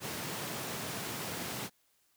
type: high-pass noise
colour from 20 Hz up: pink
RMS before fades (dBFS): -39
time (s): 0-1.7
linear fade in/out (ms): 50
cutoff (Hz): 110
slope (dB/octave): 24
effects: white hiss -72 dBFS RMS until 2.16 s